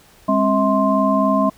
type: tone cluster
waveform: sine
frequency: 203 / 266.8 / 644 / 1049 Hz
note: G#3 / C4 / E5 / C6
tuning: -39 / +34 / -41 / +4 cents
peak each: -19 dBFS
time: 0.28-1.5 s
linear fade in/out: 10 ms
effects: pink hiss -50 dBFS RMS until 1.57 s